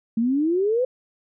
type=exponential sweep; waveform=sine; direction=up; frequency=220 to 522 Hz; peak=-18 dBFS; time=0.17-0.85 s; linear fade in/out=5 ms; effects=none